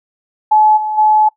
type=tone with level steps; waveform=sine; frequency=857 Hz; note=A5; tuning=46 cents flat; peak=-6 / -16 / -7 dBFS; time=0.51-1.29 s; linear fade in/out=10 ms; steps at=0.76 / 0.97 s; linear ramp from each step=20 ms; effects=noise-tail reverb RT60 0.1 s tail -22 dB re dry